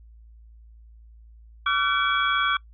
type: tone cluster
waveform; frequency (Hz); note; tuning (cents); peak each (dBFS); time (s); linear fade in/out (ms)
sine; 1150 / 1370 / 1511 / 2304 / 3332; D6 / F6 / F#6 / D7 / G#7; -37 / -34 / +36 / -34 / +5; -24 / -26 / -26 / -31 / -28; 1.66-2.57; 5
effects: noise-tail reverb RT60 0.1 s tail -24 dB re dry + added 56 Hz sine -46 dBFS peak until 2.73 s